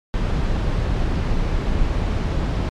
brown noise, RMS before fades -20 dBFS, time 0.14-2.69 s, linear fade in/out 0 ms, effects low-pass 5000 Hz 12 dB/octave + MP3 96 kbps

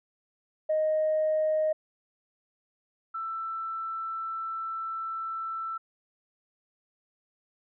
sine tone pair in turn, 622.3 / 1330.1 Hz, D#5 / E6, 0 / +15 cents, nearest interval octave + minor second, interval 1315 cents, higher second, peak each -22 / -31 dBFS, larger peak first, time 0.69-1.73 / 3.14-5.78 s, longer second, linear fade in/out 10 ms, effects tanh soft clip ceiling -19 dBFS

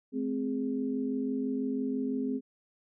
sine tone cluster, 213.3 / 259.3 / 414.1 Hz, G#3 / C4 / G#4, +46 / -15 / -5 cents, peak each -37 / -30 / -37 dBFS, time 0.12-2.41 s, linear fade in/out 50 ms, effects none

